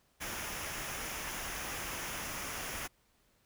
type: noise with comb filter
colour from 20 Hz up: pink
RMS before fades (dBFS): -40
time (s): 0.2-2.88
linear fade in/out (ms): 20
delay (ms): 0.24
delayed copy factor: -0.55
effects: pink hiss -71 dBFS RMS until 3.45 s